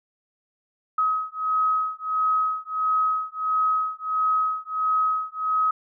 sine beating tone pair, 1270 / 1271.5 Hz, D#6 / D#6, +35 / +37 cents, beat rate 1.5 Hz, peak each -24 dBFS, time 0.98-5.71 s, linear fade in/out 5 ms, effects none

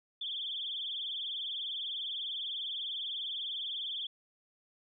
sine tone with vibrato, 3328 Hz, G#7, 3 cents sharp, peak -35 dBFS, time 0.21-4.07 s, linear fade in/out 5 ms, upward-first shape triangle, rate 20 Hz, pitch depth 140 cents each way, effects none

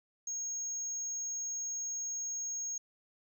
sine tone, 6540 Hz, G#8, 28 cents flat, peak -33 dBFS, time 0.27-2.78 s, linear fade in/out 5 ms, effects tanh soft clip ceiling -33 dBFS

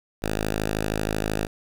5% pulse tone, 52.9 Hz, G#1, 33 cents sharp, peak -13 dBFS, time 0.22-1.47 s, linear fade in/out 10 ms, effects none

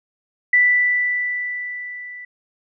sine tone with level ramp, 1976 Hz, B6, in tune, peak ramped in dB -10 to -33 dBFS, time 0.53-2.25 s, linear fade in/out 5 ms, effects none

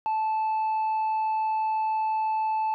triangle tone with tanh clipping, 874 Hz, A5, 12 cents flat, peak -24 dBFS, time 0.06-2.74 s, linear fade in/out 0 ms, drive 7 dB, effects none

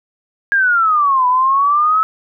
sine exponential two-way sweep, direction down then up, 1642 to 987.8 to 1305 Hz, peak -10 dBFS, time 0.52-2.03 s, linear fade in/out 0 ms, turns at 1.27 s, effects none

